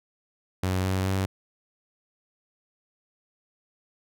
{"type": "tone with pitch steps", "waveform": "sawtooth", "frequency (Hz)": [93, 94.35, 95.73], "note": ["F#2", "F#2", "G2"], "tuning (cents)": [9, 34, -41], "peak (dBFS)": -20, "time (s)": [0.63, 1.26], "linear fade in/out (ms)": 5, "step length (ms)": 210, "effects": []}